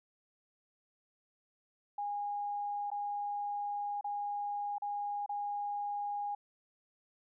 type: tone with dropouts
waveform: sine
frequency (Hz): 819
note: G#5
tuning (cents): -24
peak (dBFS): -34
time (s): 1.98-6.35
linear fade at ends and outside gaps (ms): 5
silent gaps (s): 2.903-2.915 / 4.011-4.043 / 4.783-4.82 / 5.262-5.292
effects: none